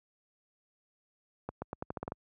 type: accelerating click train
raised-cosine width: 1 ms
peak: -22 dBFS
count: 9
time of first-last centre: 1.49-2.121 s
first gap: 130 ms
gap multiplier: 0.85
effects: high-pass 60 Hz 12 dB/octave